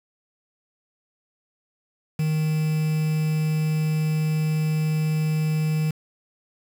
triangle tone with quantisation, 155.7 Hz, D#3, 2 cents sharp, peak -18 dBFS, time 2.19-5.91 s, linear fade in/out 5 ms, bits 6, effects none

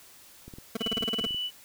clicks, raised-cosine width 3 ms, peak -31 dBFS, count 12, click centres 0.48 / 0.538 / 0.585 / 0.866 / 0.931 / 0.972 / 1.01 / 1.041 / 1.212 / 1.265 / 1.308 / 1.346 s
25% pulse tone bursts, 224.4 Hz, A3, 34 cents sharp, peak -24 dBFS, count 10, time 0.75-1.256 s, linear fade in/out 5 ms, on 20 ms, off 34 ms
sine tone, 2968 Hz, F#7, 5 cents sharp, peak -29 dBFS, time 0.79-1.51 s, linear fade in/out 50 ms
effects white hiss -53 dBFS RMS until 1.64 s

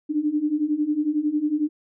sine beating tone pair, 293.2 / 304.2 Hz, D4 / D#4, -3 / -39 cents, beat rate 11 Hz, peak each -25 / -22 dBFS, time 0.09-1.69 s, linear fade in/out 20 ms, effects none

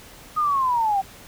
sine linear sweep, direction down, 1251 to 758 Hz, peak -18 dBFS, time 0.36-1.02 s, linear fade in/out 20 ms, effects pink hiss -45 dBFS RMS until 1.27 s

